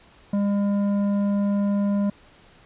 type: tone with tanh clipping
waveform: sine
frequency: 201.9 Hz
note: G#3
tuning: 49 cents flat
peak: -21 dBFS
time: 0.33-2.1 s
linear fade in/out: 5 ms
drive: 10 dB
effects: pink hiss -53 dBFS RMS until 2.65 s + resampled to 8000 Hz

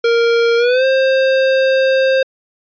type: tone with pitch glide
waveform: square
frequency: 466.2 to 529.4 Hz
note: A#4 to C5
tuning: 0 to +20 cents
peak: -11 dBFS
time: 0.04-2.23 s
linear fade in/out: 5 ms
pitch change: +220 cents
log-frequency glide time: 0.57-0.85 s
effects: resampled to 11025 Hz

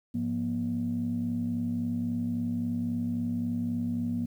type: tone cluster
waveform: sine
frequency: 103.7 / 175 / 238.7 Hz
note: G#2 / F3 / A#3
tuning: -2 / +4 / +41 cents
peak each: -35 / -35 / -28 dBFS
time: 0.14-4.26 s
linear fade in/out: 10 ms
effects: tanh soft clip ceiling -21 dBFS + 10-bit

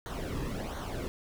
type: noise with flanger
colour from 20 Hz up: brown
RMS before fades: -36 dBFS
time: 0.06-1.08 s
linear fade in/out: 0 ms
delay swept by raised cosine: 0.39 to 1.39 ms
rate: 1.4 Hz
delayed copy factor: -0.65
effects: none

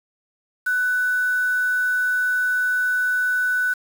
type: tone with quantisation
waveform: sine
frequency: 1493 Hz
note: F#6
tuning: 15 cents sharp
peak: -18 dBFS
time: 0.66-3.74 s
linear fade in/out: 10 ms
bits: 6
effects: none

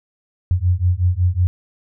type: beating tone pair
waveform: sine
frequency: 87.31 / 92.71 Hz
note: F2 / F#2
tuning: 0 / +4 cents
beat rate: 5.4 Hz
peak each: -17 dBFS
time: 0.51-1.47 s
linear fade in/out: 0 ms
effects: none

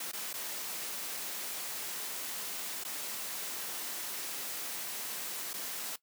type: noise with dropouts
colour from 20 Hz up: white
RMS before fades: -39 dBFS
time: 0-5.96 s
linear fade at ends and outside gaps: 5 ms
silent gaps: 0.117-0.132 / 0.331-0.338 / 2.838-2.848 / 5.533-5.538 s
effects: noise-tail reverb RT60 0.1 s tail -18 dB re dry + high-pass 200 Hz 12 dB/octave

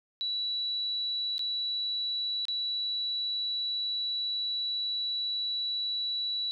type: tone with dropouts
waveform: sine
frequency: 3934 Hz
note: B7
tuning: 7 cents flat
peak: -29 dBFS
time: 0.21-6.51 s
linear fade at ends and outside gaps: 0 ms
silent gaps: 1.381-1.393 / 2.453-2.483 s
effects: none

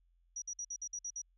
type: tone bursts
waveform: sine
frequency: 5800 Hz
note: F#8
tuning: 35 cents flat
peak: -38 dBFS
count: 8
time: 0.36-1.218 s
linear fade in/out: 5 ms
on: 60 ms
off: 54 ms
effects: added 43 Hz sine -68 dBFS peak until 1.37 s

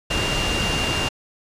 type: tone in noise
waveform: sine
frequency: 2794 Hz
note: F7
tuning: in tune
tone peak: -25 dBFS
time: 0.1-1.09 s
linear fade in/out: 10 ms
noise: pink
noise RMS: -23 dBFS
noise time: 0.1-1.09 s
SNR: -5 dB
effects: low-pass 7000 Hz 12 dB/octave

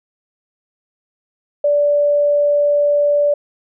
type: tone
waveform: sine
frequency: 582 Hz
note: D5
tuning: 16 cents flat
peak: -11 dBFS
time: 1.64-3.34 s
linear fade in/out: 5 ms
effects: none

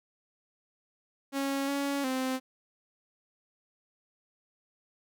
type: tone with pitch steps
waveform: sawtooth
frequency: 275.2 / 280.5 / 259.9 Hz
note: C#4 / C#4 / C4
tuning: -12 / +21 / -11 cents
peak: -25 dBFS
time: 1.32-2.4 s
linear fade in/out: 50 ms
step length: 360 ms
effects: none

